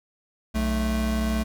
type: tone pair together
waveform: square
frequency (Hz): 61.74 / 219.1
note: B1 / A3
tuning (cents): 0 / -7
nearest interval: octave + minor seventh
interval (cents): 2193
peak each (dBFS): -26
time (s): 0.54-1.44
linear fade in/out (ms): 20
effects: none